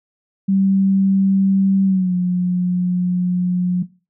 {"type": "tone with pitch glide", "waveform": "sine", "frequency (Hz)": [193.7, 179.69], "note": ["G3", "F3"], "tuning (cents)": [-20, 50], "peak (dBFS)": -13, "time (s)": [0.48, 3.83], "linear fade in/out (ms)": 10, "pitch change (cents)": -130, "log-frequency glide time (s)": [1.84, 2.15], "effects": ["noise-tail reverb RT60 0.3 s tail -17 dB re dry"]}